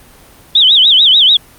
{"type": "tone with vibrato", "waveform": "sine", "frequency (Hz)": 3398, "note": "G#7", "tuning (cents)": 39, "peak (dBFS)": -4, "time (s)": [0.55, 1.37], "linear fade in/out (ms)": 5, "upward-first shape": "sine", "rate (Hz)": 6.8, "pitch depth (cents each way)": 220, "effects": ["pink hiss -41 dBFS RMS until 1.58 s", "Opus 32 kbps"]}